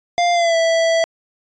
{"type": "tone with pitch glide", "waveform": "square", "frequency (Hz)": [698.5, 659.3], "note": ["F5", "E5"], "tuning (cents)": [0, 0], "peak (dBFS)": -14, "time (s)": [0.18, 1.04], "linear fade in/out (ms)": 0, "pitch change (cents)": -100, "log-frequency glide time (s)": [0.33, 0.56], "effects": ["resampled to 16000 Hz"]}